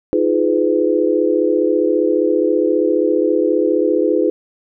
sine chord, F half-diminished seventh, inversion third, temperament just, 314.3 / 349.2 / 419.1 / 502.9 Hz, Eb4 / F4 / Ab4 / Cb5, +18 / 0 / +16 / +31 cents, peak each -18 dBFS, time 0.13-4.3 s, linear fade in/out 0 ms, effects none

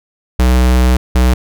square tone pair in turn, 62.6 / 62.6 Hz, B1 / B1, +24 / +24 cents, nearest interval unison, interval 0 cents, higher neither, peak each -8 dBFS, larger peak neither, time 0.39-0.97 / 1.15-1.34 s, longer first, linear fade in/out 5 ms, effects none

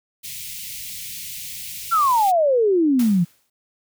white band-stop noise, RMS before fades -33 dBFS, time 0.23-2.32 s, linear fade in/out 20 ms, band 190 to 2100 Hz, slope 48 dB/octave
sine exponential sweep, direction down, 1396.9 to 164.8 Hz, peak -14 dBFS, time 1.91-3.25 s, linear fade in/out 20 ms
white noise with exponential decay, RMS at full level -31 dBFS, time 2.99-3.5 s, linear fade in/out 5 ms, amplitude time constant 110 ms
effects none

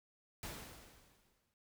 pink noise with exponential decay, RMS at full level -44 dBFS, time 0.43-1.54 s, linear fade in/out 1 ms, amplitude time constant 240 ms, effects none

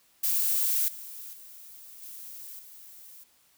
violet noise with level steps, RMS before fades -26 / -42 / -48 / -43 / -49 dBFS, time 0.23-3.24 s, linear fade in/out 10 ms, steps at 0.88 / 1.33 / 2.02 / 2.59 s, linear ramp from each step 2 ms, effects white hiss -64 dBFS RMS until 3.57 s

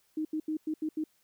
sine tone bursts at uneven times, 311.1 Hz, D#4, in tune, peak -29 dBFS, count 6, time 0.17-0.25 / 0.33-0.4 / 0.48-0.57 / 0.67-0.74 / 0.82-0.89 / 0.97-1.04 s, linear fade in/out 5 ms, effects white hiss -70 dBFS RMS until 1.23 s

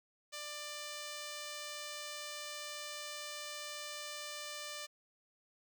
5% pulse tone, 593 Hz, D5, 17 cents sharp, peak -31 dBFS, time 0.32-4.87 s, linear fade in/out 20 ms, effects none

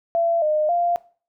sine tone with pitch steps, 675 / 611 / 695 Hz, E5 / D#5 / F5, +41 / -32 / -9 cents, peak -17 dBFS, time 0.15-0.96 s, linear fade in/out 0 ms, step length 270 ms, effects noise-tail reverb RT60 0.4 s tail -20 dB re dry

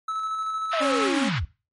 triangle tone with tremolo, 1302 Hz, E6, 22 cents flat, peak -23 dBFS, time 0.08-1.07 s, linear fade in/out 5 ms, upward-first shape square, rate 13 Hz, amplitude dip 25%
pink band-pass noise, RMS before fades -31 dBFS, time 0.71-1.4 s, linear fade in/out 20 ms, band 1100 to 3800 Hz, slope 24 dB/octave
sine linear sweep, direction down, 683 to 58.27 Hz, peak -24 dBFS, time 0.73-1.45 s, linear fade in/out 5 ms
sawtooth tone, 274.6 Hz, C#4, 16 cents flat, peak -20 dBFS, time 0.8-1.3 s, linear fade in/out 20 ms
effects noise-tail reverb RT60 0.3 s tail -20 dB re dry + MP3 48 kbps

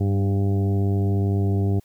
harmonic tone with a mistuned harmonic, 99.2 Hz, G2, 21 cents sharp, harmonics 1 / 2 / 3 / 4 / 5 / 6 / 7 / 8, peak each -19 / -27 / -30 / -30 / -44 / -46 / -38 / -47 dBFS, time 0-1.8 s, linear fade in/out 10 ms, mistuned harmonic 2, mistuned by -20 cents, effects white hiss -62 dBFS RMS until 1.84 s

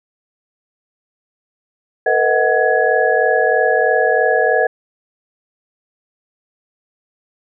sine tone cluster, 453.7 / 496.8 / 633 / 740 / 1678 Hz, A#4 / B4 / D#5 / F#5 / G#6, -47 / +10 / +30 / 0 / +17 cents, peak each -18 dBFS, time 2.06-4.67 s, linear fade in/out 5 ms, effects none

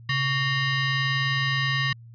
sawtooth ring-modulated tone, 987.8 Hz, B5, in tune, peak -15 dBFS, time 0.09-1.93 s, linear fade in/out 5 ms, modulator 853 Hz, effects added 116 Hz sine -43 dBFS peak until 2.14 s + resampled to 11025 Hz

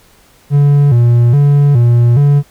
triangle tone with vibrato, 130.81 Hz, C3, in tune, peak -3 dBFS, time 0.5-2.43 s, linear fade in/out 50 ms, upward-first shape square, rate 1.2 Hz, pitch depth 160 cents each way, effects pink hiss -47 dBFS RMS until 2.5 s

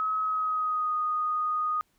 sine tone with pitch glide, 1278 to 1238.8 Hz, D#6 to D#6, +46 to -8 cents, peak -25 dBFS, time 0-1.81 s, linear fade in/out 0 ms, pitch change -54 cents, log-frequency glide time 0.21-0.95 s, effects pink hiss -70 dBFS RMS until 1.98 s

